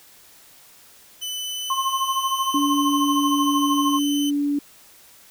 sawtooth tone with pitch glide, 3003 to 3041 Hz, F#7 to F#7, +25 to +47 cents, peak -24 dBFS, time 1.21-4.31 s, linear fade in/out 20 ms, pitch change +22 cents, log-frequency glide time 1.35-2.5 s
sine tone with tremolo, 1068 Hz, C6, 35 cents sharp, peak -18 dBFS, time 1.7-3.99 s, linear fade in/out 2 ms, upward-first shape sine, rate 13 Hz, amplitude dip 75%
sine tone, 287.7 Hz, D4, 36 cents flat, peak -19 dBFS, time 2.54-4.59 s, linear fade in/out 5 ms
effects white hiss -50 dBFS RMS until 5.3 s

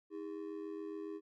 triangle ring-modulated tone, 361.3 Hz, F#4, 41 cents flat, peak -36 dBFS, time 0.1-1.21 s, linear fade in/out 50 ms, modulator 43.6 Hz, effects none

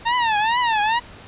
sawtooth tone with vibrato, 908 Hz, A#5, 46 cents flat, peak -13 dBFS, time 0.05-1 s, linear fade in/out 20 ms, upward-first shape triangle, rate 2.3 Hz, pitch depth 180 cents each way, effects pink hiss -42 dBFS RMS until 1.27 s + resampled to 8000 Hz

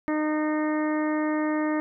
harmonic tone, 306.2 Hz, D#4, 28 cents flat, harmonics 1 / 2 / 3 / 4 / 5 / 6 / 7, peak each -24 / -31 / -35 / -36 / -43 / -36 / -42 dBFS, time 0.08-1.8 s, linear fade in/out 0 ms, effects none

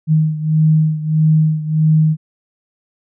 sine beating tone pair, 155.8 / 157.4 Hz, D#3 / D#3, +3 / +20 cents, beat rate 1.6 Hz, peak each -12 / -16 dBFS, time 0.07-2.17 s, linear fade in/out 50 ms, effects none

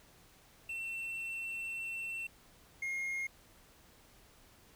triangle tone pair in turn, 2697 / 2141 Hz, E7 / C7, +39 / +39 cents, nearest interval major third, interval 400 cents, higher first, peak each -36 / -33 dBFS, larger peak second, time 0.69-2.27 / 2.82-3.27 s, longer first, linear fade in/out 5 ms, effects pink hiss -62 dBFS RMS until 4.75 s

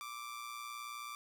sawtooth tone with amplitude modulation, 1174.7 Hz, D6, in tune, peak -37 dBFS, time 0.01-1.15 s, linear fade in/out 0 ms, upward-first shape sine, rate 119 Hz, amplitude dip 55%, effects none

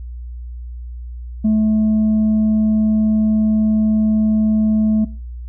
sine tone with tanh clipping, 216.4 Hz, A3, 29 cents flat, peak -12 dBFS, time 1.44-5.05 s, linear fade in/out 10 ms, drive 1 dB, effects noise-tail reverb RT60 0.4 s tail -21 dB re dry + added 60 Hz sine -27 dBFS peak until 5.48 s

